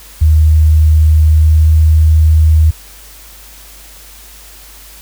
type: tone with pitch glide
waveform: sine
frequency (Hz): 77.78 to 78.55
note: D#2 to D#2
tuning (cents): 0 to +17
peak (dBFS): -4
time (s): 0.21-2.71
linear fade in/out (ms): 10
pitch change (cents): +17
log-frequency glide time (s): 1.33-1.73
effects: added 50 Hz sine -38 dBFS peak until 5.01 s + white hiss -37 dBFS RMS until 5.01 s